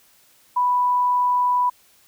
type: tone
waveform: sine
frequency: 987.8 Hz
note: B5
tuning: in tune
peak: -16 dBFS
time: 0.56-1.7 s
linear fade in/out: 10 ms
effects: white hiss -56 dBFS RMS until 2.07 s